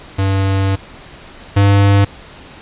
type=tone pair in turn; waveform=square; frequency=97 / 99.96 Hz; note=G2 / G2; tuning=-18 / +34 cents; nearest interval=minor second; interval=52 cents; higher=second; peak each=-13 / -8 dBFS; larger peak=second; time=0.18-0.76 / 1.56-2.05 s; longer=first; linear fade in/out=10 ms; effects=pink hiss -37 dBFS RMS until 2.61 s + resampled to 8000 Hz